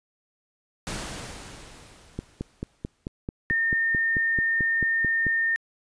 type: noise with exponential decay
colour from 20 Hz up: pink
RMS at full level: -31 dBFS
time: 0.87-3.08 s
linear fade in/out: 0 ms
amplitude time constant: 480 ms
type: click train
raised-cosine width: 3 ms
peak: -17 dBFS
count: 15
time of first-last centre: 2.19-5.267 s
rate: 4.55 Hz
type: tone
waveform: sine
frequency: 1821 Hz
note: A#6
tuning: 41 cents flat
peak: -21 dBFS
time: 3.5-5.56 s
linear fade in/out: 0 ms
effects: resampled to 22050 Hz